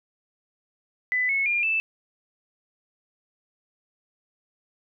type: tone with pitch steps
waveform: sine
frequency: 2000 / 2194 / 2406 / 2639 Hz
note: B6 / C#7 / D7 / E7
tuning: +21 / -18 / +41 / +1 cents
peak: -21 dBFS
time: 1.12-1.8 s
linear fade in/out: 0 ms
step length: 170 ms
effects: none